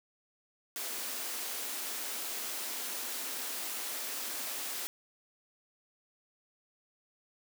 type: high-pass noise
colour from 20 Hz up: white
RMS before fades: -38 dBFS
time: 0.76-4.87 s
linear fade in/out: 0 ms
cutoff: 220 Hz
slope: 96 dB/octave
effects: none